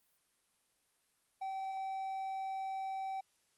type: tone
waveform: triangle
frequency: 770 Hz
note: G5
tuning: 31 cents flat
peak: -35 dBFS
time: 1.41-3.21 s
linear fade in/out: 10 ms
effects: white hiss -75 dBFS RMS until 3.57 s + Opus 32 kbps